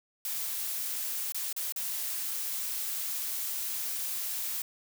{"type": "noise with dropouts", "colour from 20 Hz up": "blue", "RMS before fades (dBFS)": -34, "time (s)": [0.25, 4.62], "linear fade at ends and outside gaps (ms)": 2, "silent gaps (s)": [[1.322, 1.345], [1.528, 1.564], [1.723, 1.761]], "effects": []}